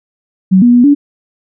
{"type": "tone with pitch steps", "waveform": "sine", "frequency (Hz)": [188, 241.3, 243.5, 286.9], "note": ["F#3", "B3", "B3", "D4"], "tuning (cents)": [28, -40, -24, -40], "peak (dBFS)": -3, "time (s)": [0.51, 0.95], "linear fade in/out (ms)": 20, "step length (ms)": 110, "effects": []}